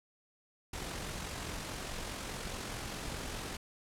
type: noise with amplitude modulation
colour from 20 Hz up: pink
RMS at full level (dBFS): -39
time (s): 0.73-3.57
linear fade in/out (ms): 5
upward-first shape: sine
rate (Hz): 44.8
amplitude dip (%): 35
effects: low-pass 10000 Hz 12 dB/octave